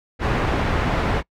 pink low-pass noise, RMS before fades -21 dBFS, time 0.19-1.23 s, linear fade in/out 50 ms, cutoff 2000 Hz, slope 12 dB/octave, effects noise-tail reverb RT60 0.1 s tail -25 dB re dry

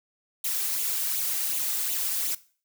blue noise with flanger, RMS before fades -28 dBFS, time 0.44-2.35 s, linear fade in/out 5 ms, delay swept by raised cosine 0.28 to 2.58 ms, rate 2.7 Hz, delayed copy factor +0.6, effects noise-tail reverb RT60 0.4 s tail -18 dB re dry

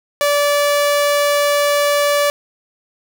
sawtooth tone, 579 Hz, D5, 25 cents flat, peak -9 dBFS, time 0.21-2.3 s, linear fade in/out 0 ms, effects none

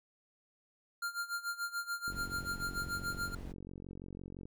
square tone with tremolo, 1396.9 Hz, F6, in tune, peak -34 dBFS, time 1.02-3.35 s, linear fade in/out 5 ms, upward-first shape sine, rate 6.9 Hz, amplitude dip 85%
click train, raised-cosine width 3 ms, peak -34 dBFS, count 110, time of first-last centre 2.08-4.455 s, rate 45.9 Hz
brown noise, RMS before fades -46 dBFS, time 2.1-3.53 s, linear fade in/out 20 ms
effects none

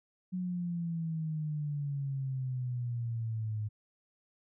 sine exponential sweep, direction down, 184.4 to 105.5 Hz, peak -32 dBFS, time 0.32-3.69 s, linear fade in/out 20 ms, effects none

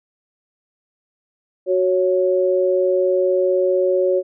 sine tone pair together, 370.3 / 554.4 Hz, F#4 / C#5, +1 / 0 cents, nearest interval perfect fifth, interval 699 cents, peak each -17 dBFS, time 1.66-4.23 s, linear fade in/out 50 ms, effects none

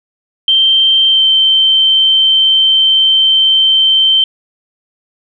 sine tone with pitch glide, 3136 to 3111 Hz, G7 to G7, 0 to -14 cents, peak -6 dBFS, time 0.48-4.24 s, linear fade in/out 2 ms, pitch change -14 cents, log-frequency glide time 1.09-1.22 s, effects none

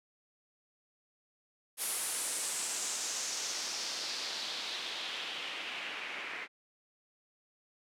white noise with low-pass filter sweep, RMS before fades -38 dBFS, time 1.77-6.48 s, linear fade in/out 50 ms, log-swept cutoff 11000 to 2100 Hz, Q 2.5, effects high-pass 300 Hz 12 dB/octave

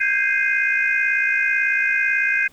sine chord, Ab major seventh, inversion third, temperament equal with one note detuned, 1568 / 1626.1 / 2093 / 2489 Hz, G6 / Ab6 / C7 / Eb7, 0 / -37 / 0 / 0 cents, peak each -22 dBFS, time 0-2.48 s, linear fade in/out 10 ms, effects tanh soft clip ceiling -6 dBFS + pink hiss -54 dBFS RMS until 2.52 s

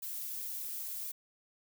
violet noise with flanger, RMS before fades -40 dBFS, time 0.02-1.12 s, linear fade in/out 10 ms, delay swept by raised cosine 1.7 to 5.1 ms, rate 1.9 Hz, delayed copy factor +0.65, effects none

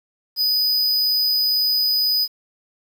square tone, 4981 Hz, D#8, 1 cent sharp, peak -17 dBFS, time 0.36-2.28 s, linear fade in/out 50 ms, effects 8-bit

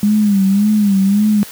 sine tone with vibrato, 202.7 Hz, G#3, 42 cents flat, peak -9 dBFS, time 0.03-1.43 s, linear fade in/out 0 ms, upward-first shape sine, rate 1.8 Hz, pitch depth 91 cents each way, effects white hiss -34 dBFS RMS until 1.51 s + high-pass 80 Hz 12 dB/octave

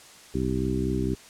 harmonic tone with a mistuned harmonic, 64.2 Hz, C2, 32 cents flat, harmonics 1 / 2 / 3 / 4 / 5 / 6, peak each -31 / -31 / -31 / -31 / -31 / -31 dBFS, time 0.34-1.15 s, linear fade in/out 10 ms, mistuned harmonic 1, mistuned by +27 cents, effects white hiss -49 dBFS RMS until 1.29 s + low-pass 9000 Hz 12 dB/octave

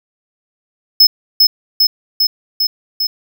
square tone with echo, 5190 Hz, E8, 28 cents flat, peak -4 dBFS, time 1-1.07 s, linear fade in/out 5 ms, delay 400 ms, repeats 5, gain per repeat -2 dB, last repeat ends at 3.07 s, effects 7-bit

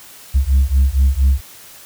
sine beating tone pair, 65.41 / 69.71 Hz, C2 / C#2, 0 / +10 cents, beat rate 4.3 Hz, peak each -12 dBFS, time 0.34-1.41 s, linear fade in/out 20 ms, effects tanh soft clip ceiling -7 dBFS + white hiss -40 dBFS RMS until 1.85 s

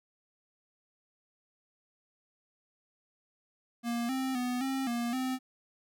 square tone with pitch steps, 235.8 / 262.9 / 247.8 / 267.1 / 237 / 258.5 Hz, A#3 / C4 / B3 / C4 / A#3 / C4, +20 / +8 / +6 / +36 / +29 / -21 cents, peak -31 dBFS, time 3.83-5.39 s, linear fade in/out 50 ms, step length 260 ms, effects none

